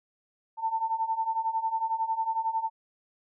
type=beating tone pair; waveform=sine; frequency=889 / 900 Hz; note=A5 / A5; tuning=+18 / +39 cents; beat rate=11 Hz; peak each=-31 / -28 dBFS; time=0.57-2.7 s; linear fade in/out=50 ms; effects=none